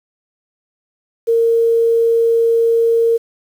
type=tone; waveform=sine; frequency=460.4 Hz; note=A#4; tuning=22 cents flat; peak=-10 dBFS; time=1.27-3.18 s; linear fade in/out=20 ms; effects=7-bit